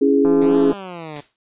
sine chord, C# minor, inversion none, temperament equal, 277.2 / 329.6 / 415.3 Hz, C#4 / E4 / G#4, 0 / 0 / 0 cents, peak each -15 / -21 / -15 dBFS, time 0.01-0.72 s, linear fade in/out 10 ms
click train, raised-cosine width 1 ms, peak -15 dBFS, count 83, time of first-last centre 0.25-0.73 s, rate 171 Hz
10% pulse exponential two-way sweep, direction up then down, 142.4 to 229.3 to 142.4 Hz, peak -22 dBFS, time 0.41-1.21 s, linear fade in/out 10 ms, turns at 0.58 s
white noise with exponential decay, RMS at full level -33 dBFS, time 1.16-1.36 s, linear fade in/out 1 ms, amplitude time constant 43 ms
effects resampled to 8000 Hz

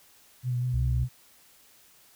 sine tone with vibrato, 124.1 Hz, B2, 9 cents sharp, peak -25 dBFS, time 0.43-1.09 s, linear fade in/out 50 ms, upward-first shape sine, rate 5.3 Hz, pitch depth 27 cents each way
sine tone, 65.41 Hz, C2, in tune, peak -25 dBFS, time 0.73-1.05 s, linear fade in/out 20 ms
effects tanh soft clip ceiling -15 dBFS + white hiss -58 dBFS RMS until 2.15 s

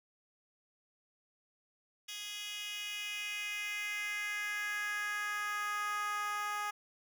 10% pulse tone with high-pass filter sweep, 415.3 Hz, G#4, in tune, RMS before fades -38 dBFS, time 2.08-6.71 s, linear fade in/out 10 ms, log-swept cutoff 3500 to 1000 Hz, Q 3.2, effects none

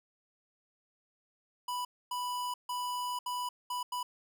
square tone bursts at uneven times, 987.8 Hz, B5, in tune, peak -34 dBFS, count 6, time 1.68-1.85 / 2.11-2.54 / 2.69-3.19 / 3.26-3.49 / 3.7-3.83 / 3.92-4.03 s, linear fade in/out 5 ms, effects none

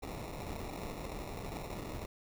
pink noise with sample-and-hold, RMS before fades -42 dBFS, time 0.02-2.06 s, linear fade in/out 10 ms, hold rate 1575 Hz, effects none

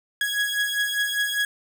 30% pulse beating tone pair, 1661.2 / 1666.2 Hz, G#6 / G#6, 0 / +5 cents, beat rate 5 Hz, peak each -22 / -24 dBFS, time 0.21-1.45 s, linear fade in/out 2 ms, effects none

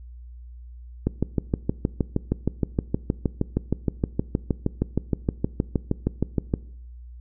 click train, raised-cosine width 3 ms, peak -8 dBFS, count 36, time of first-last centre 1.07-6.539 s, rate 6.4 Hz, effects noise-tail reverb RT60 0.7 s tail -21 dB re dry + added 60 Hz sine -39 dBFS peak until 7.2 s

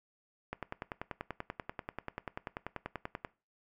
click train, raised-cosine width 0.5 ms, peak -22 dBFS, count 29, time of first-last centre 0.53-3.248 s, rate 10.3 Hz, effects noise-tail reverb RT60 0.3 s tail -20 dB re dry

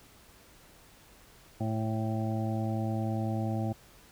harmonic tone with a mistuned harmonic, 110 Hz, A2, in tune, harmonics 1 / 2 / 3 / 5 / 6 / 7, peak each -31 / -34 / -38 / -42 / -42 / -40 dBFS, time 1.6-3.73 s, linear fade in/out 10 ms, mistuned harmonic 7, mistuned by +23 cents, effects pink hiss -57 dBFS RMS until 4.11 s

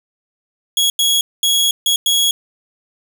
sawtooth tone bursts at uneven times, 3332 Hz, G#7, 5 cents sharp, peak -9 dBFS, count 5, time 0.77-0.9 / 0.99-1.21 / 1.43-1.71 / 1.86-1.96 / 2.06-2.31 s, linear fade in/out 2 ms, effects none

